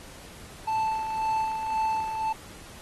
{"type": "tone with tremolo", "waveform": "triangle", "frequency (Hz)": 880, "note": "A5", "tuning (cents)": 0, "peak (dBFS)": -21, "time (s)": [0.67, 2.33], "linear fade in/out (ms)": 10, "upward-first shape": "sine", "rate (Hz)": 1.9, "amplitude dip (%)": 50}
{"type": "click train", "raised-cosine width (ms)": 0.5, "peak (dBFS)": -30, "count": 35, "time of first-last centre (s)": [0.88, 2.153], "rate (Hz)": 26.7}
{"effects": ["pink hiss -47 dBFS RMS until 2.81 s", "AAC 32 kbps"]}